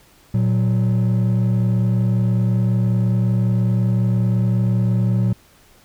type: tone pair together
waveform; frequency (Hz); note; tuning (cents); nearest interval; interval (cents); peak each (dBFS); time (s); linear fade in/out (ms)
triangle; 116.54 / 185.75; A#2 / F#3; 0 / +7; minor sixth; 807; -13 / -17; 0.34-5.33; 5
effects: tanh soft clip ceiling -9 dBFS + pink hiss -52 dBFS RMS until 5.84 s